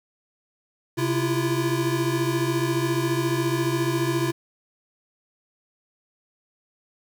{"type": "tone cluster", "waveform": "square", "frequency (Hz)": [132.6, 331.2, 345.6], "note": ["C3", "E4", "F4"], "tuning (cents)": [23, 8, -18], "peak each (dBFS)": -27, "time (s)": [0.97, 4.32], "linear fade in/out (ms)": 20, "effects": ["8-bit"]}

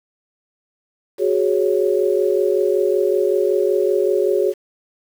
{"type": "chord", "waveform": "sine", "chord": "F# suspended second", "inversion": "none", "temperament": "equal", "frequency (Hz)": [370, 415.3, 554.4], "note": ["F#4", "G#4", "C#5"], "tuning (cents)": [0, 0, 0], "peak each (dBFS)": [-18, -18, -21], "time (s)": [1.18, 4.54], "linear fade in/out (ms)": 50, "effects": ["7-bit"]}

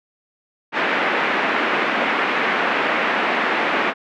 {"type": "band-pass noise", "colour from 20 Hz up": "white", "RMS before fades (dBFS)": -20, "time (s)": [0.72, 3.94], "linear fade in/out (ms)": 50, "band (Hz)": [220, 2300], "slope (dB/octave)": 24, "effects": []}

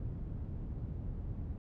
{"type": "low-pass noise", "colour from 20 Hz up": "white", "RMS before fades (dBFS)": -40, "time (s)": [0, 1.58], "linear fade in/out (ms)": 2, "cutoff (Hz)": 110, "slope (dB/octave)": 12, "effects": []}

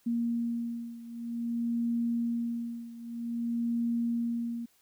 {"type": "beating tone pair", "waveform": "sine", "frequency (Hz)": [234.3, 234.82], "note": ["A#3", "A#3"], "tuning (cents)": [9, 13], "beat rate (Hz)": 0.52, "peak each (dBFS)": [-31, -34], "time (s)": [0.06, 4.66], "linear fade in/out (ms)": 10, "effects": ["white hiss -67 dBFS RMS until 4.81 s"]}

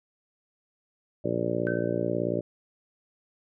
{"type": "harmonic tone", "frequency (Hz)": 58.27, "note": "A#1", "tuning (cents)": 0, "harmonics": [2, 3, 4, 5, 6, 7, 8, 9, 10], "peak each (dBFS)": [-35, -34, -37, -34, -32, -34, -35, -36, -32], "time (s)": [1.24, 2.41], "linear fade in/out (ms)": 10}
{"type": "tone with exponential decay", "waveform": "sine", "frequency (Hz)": 1537, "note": "G6", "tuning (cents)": -35, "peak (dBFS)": -29, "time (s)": [1.67, 2.09], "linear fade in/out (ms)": 0, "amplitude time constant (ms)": 90}
{"effects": []}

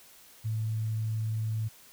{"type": "tone", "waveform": "sine", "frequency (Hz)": 110.2, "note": "A2", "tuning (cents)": 3, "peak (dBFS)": -28, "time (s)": [0.44, 1.69], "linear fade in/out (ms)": 20, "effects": ["white hiss -55 dBFS RMS until 1.92 s"]}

